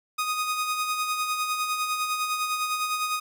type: tone with tremolo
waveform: sawtooth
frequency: 1244.5 Hz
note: D#6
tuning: in tune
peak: -20 dBFS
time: 0.18-3.2 s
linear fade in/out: 10 ms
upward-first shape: sine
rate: 9.9 Hz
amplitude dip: 45%
effects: none